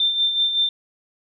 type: tone with tremolo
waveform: sine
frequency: 3577 Hz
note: A7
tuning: 28 cents sharp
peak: -15 dBFS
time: 0-0.69 s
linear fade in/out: 2 ms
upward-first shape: sine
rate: 5.3 Hz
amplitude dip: 55%
effects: none

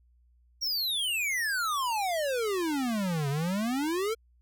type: exponential two-way sweep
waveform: square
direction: down then up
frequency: 5700 to 135.8 to 465.6 Hz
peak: -28 dBFS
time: 0.61-4.15 s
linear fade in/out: 20 ms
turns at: 3.29 s
effects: added 60 Hz sine -60 dBFS peak until 4.41 s

